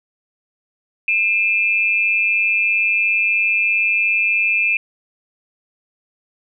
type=tone pair together; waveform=sine; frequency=2413 / 2616 Hz; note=D7 / E7; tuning=+46 / -14 cents; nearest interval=minor second; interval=140 cents; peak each=-17 dBFS; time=1.08-4.77 s; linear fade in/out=2 ms; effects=none